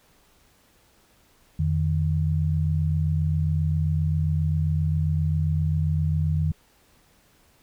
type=tone pair together; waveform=sine; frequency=86.37 / 153.9 Hz; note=F2 / D#3; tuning=-19 / -19 cents; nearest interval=minor seventh; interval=1000 cents; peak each=-23 dBFS; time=1.59-6.52 s; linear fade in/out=5 ms; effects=pink hiss -60 dBFS RMS until 7.62 s